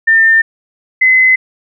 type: tone pair in turn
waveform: sine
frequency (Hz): 1802 / 2038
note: A6 / C7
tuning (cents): +41 / -46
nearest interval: major second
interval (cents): 213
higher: second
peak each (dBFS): -5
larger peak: neither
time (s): 0.07-0.42 / 1.01-1.36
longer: neither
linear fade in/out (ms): 10
effects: none